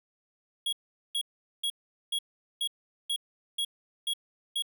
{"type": "tone bursts", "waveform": "square", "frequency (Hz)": 3316, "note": "G#7", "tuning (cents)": -3, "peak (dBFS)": -28, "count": 9, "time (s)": [0.66, 4.623], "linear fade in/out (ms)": 5, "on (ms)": 67, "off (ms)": 420, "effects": []}